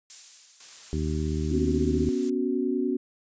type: noise with exponential decay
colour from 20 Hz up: violet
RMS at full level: -34 dBFS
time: 0.1-1.94 s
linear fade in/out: 0 ms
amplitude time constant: 400 ms
type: noise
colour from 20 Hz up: blue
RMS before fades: -41 dBFS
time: 0.6-2.3 s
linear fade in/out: 5 ms
type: harmonic tone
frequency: 77 Hz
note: D#2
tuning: 17 cents flat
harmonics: 1 / 2 / 3 / 4 / 5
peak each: -28 / -31 / -33 / -34 / -35 dBFS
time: 0.93-2.09 s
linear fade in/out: 0 ms
type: chord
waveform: sine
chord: B suspended second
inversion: none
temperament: equal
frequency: 246.9 / 277.2 / 370 Hz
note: B3 / C#4 / F#4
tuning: 0 / 0 / 0 cents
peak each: -28 / -28 / -28 dBFS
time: 1.51-2.97 s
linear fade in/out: 10 ms
effects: resampled to 16000 Hz